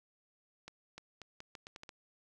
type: accelerating click train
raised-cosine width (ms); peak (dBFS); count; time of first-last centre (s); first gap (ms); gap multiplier
0.2; -30; 9; 0.68-1.892; 300; 0.79
effects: none